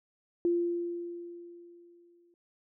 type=tone with exponential decay; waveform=sine; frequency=345.5 Hz; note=F4; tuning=19 cents flat; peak=-23 dBFS; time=0.45-2.34 s; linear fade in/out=1 ms; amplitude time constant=410 ms; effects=none